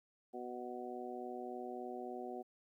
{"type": "harmonic tone", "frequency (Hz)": 123.47, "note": "B2", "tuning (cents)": 0, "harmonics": [2, 3, 4, 5, 6], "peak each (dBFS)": [-49, -46, -51, -52, -47], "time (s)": [0.33, 2.43], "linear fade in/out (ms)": 20, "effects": ["13-bit"]}